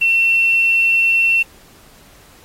sine tone with quantisation, 2705 Hz, E7, 44 cents sharp, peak -11 dBFS, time 0.01-1.43 s, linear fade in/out 10 ms, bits 6, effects pink hiss -47 dBFS RMS until 2.44 s + AAC 48 kbps

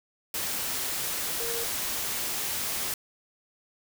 sine tone in noise, 465.3 Hz, A#4, 3 cents flat, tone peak -34 dBFS, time 1.4-1.64 s, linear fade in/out 2 ms, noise white, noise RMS -31 dBFS, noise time 0.34-2.94 s, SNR -6 dB, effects none

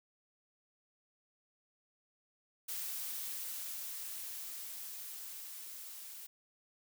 blue noise with level ramp, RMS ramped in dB -40 to -49 dBFS, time 2.68-6.27 s, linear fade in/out 10 ms, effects none

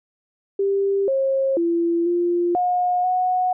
sine tone with pitch steps, 395.1 / 538 / 338.8 / 348.3 / 720 / 734 Hz, G4 / C5 / E4 / F4 / F#5 / F#5, +14 / +48 / +48 / -5 / -47 / -14 cents, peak -17 dBFS, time 0.59-3.53 s, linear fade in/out 5 ms, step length 490 ms, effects none

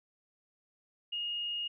sine tone, 2857 Hz, F7, 39 cents sharp, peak -33 dBFS, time 1.12-1.68 s, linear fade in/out 10 ms, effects none

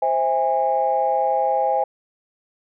sine chord, C augmented, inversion none, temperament just, 523.3 / 654.1 / 817.6 Hz, C5 / E5 / G#5, 0 / -14 / -27 cents, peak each -22 / -23 / -19 dBFS, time 0.02-1.84 s, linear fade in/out 5 ms, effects tanh soft clip ceiling -8 dBFS

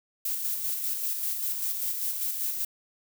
violet noise with tremolo, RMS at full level -29 dBFS, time 0.25-2.65 s, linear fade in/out 5 ms, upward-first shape square, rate 5.1 Hz, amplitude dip 35%, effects none

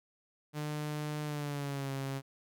sawtooth tone with pitch glide, 150.2 to 136.15 Hz, D3 to C#3, +39 to -31 cents, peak -31 dBFS, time 0.53-2.22 s, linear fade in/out 50 ms, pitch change -170 cents, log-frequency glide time 1.24-1.92 s, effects none

